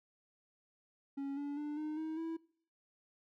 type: tone with pitch steps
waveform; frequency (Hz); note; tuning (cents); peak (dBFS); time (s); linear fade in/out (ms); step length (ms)
triangle; 277.2 / 286.5 / 296.1 / 306 / 316.2 / 326.8; C#4 / D4 / D4 / D#4 / D#4 / E4; 0 / -43 / +14 / -29 / +28 / -15; -35; 1.17-2.37; 10; 200
effects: noise-tail reverb RT60 0.5 s tail -21 dB re dry